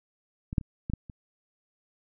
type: clicks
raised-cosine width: 5 ms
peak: -22 / -10 / -30 / -20 / -16 / -29 dBFS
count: 6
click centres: 0.529 / 0.582 / 0.612 / 0.899 / 0.936 / 1.098 s
effects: none